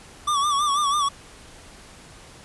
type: tone with vibrato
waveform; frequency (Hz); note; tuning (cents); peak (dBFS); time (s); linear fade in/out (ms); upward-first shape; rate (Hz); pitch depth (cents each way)
square; 1157; D6; -26; -20; 0.27-1.09; 10; sine; 6.1; 76
effects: pink hiss -46 dBFS RMS until 2.44 s + resampled to 24000 Hz

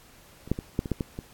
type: clicks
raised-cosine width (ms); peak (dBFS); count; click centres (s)
3; -29 / -10 / -19 / -11 / -20 / -12 / -14 / -21; 8; 0.476 / 0.516 / 0.589 / 0.791 / 0.858 / 0.917 / 1.008 / 1.189
effects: pink hiss -54 dBFS RMS until 1.33 s + AAC 64 kbps

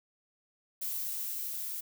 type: noise with level ramp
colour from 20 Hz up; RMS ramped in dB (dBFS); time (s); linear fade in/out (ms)
violet; -35 to -38; 0.81-1.81; 10
effects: none

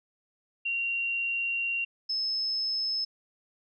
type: tone pair in turn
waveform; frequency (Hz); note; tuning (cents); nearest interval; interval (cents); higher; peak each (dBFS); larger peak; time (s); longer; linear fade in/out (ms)
sine; 2758 / 5206; F7 / E8; -22 / -22; major seventh; 1100; second; -27; neither; 0.65-1.85 / 2.09-3.05; first; 10
effects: none

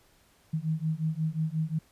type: beating tone pair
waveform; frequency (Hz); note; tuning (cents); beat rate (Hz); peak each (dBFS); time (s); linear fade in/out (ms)
sine; 155.56 / 161.16; D#3 / E3; 0 / -39; 5.6; -30; 0.53-1.79; 10
effects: pink hiss -63 dBFS RMS until 1.91 s + resampled to 32000 Hz

